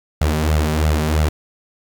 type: tone with flanger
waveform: sawtooth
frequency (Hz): 77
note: D#2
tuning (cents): -17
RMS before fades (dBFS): -17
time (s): 0.21-1.29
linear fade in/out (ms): 5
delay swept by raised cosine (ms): 1.4 to 5.2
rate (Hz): 3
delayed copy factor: +0.75
effects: 8-bit